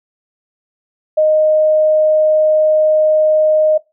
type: tone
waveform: sine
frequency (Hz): 619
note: D#5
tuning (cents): -9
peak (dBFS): -8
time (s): 1.17-3.78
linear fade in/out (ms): 10
effects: noise-tail reverb RT60 0.2 s tail -20 dB re dry